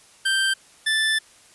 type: tone pair in turn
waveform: 25% pulse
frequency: 1568 / 1760 Hz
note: G6 / A6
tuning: 0 / 0 cents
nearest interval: major second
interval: 200 cents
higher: second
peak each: -15 dBFS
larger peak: neither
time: 0.25-0.54 / 0.86-1.19 s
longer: second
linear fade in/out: 10 ms
effects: white hiss -52 dBFS RMS until 1.54 s + resampled to 24000 Hz